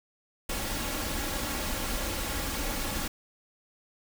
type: noise with comb filter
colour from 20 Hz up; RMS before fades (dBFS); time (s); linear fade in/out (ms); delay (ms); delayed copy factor
pink; -32; 0.49-3.08; 5; 3.6; +0.5
effects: none